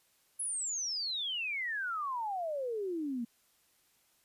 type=exponential sweep; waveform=sine; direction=down; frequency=10750 to 226.2 Hz; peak=-33 dBFS; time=0.39-3.25 s; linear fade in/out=10 ms; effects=white hiss -70 dBFS RMS until 4.24 s + resampled to 32000 Hz